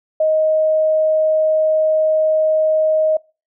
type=tone; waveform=sine; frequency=626 Hz; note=D#5; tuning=10 cents sharp; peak=-12 dBFS; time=0.2-3.17 s; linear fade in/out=5 ms; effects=noise-tail reverb RT60 0.3 s tail -24 dB re dry